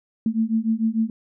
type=beating tone pair; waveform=sine; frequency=220 / 226.7 Hz; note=A3 / A#3; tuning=0 / -48 cents; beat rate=6.7 Hz; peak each=-22 dBFS; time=0.26-1.1 s; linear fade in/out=2 ms; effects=none